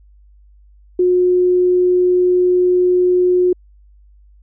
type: tone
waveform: sine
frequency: 361.1 Hz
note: F#4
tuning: 42 cents flat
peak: -10 dBFS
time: 0.99-3.53 s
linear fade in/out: 5 ms
effects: added 50 Hz sine -44 dBFS peak until 4.42 s